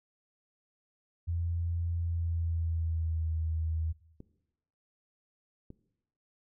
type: tone with pitch glide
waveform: sine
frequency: 85 to 80.32 Hz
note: F2 to E2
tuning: -46 to -44 cents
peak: -29 dBFS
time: 1.27-3.93 s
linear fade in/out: 20 ms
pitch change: -98 cents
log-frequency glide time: 1.97-3.32 s
type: clicks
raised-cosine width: 3 ms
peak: -33 dBFS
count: 2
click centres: 4.204 / 5.704 s
effects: noise-tail reverb RT60 0.9 s tail -18 dB re dry